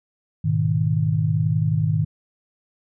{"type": "chord", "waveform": "sine", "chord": "G# minor", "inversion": "none", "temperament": "equal with one note detuned", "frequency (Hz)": [104.91, 123.47, 155.56], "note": ["G#2", "B2", "D#3"], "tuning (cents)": [18, 0, 0], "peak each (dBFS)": [-22, -25, -20], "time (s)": [0.44, 2.05], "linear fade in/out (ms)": 10, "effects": []}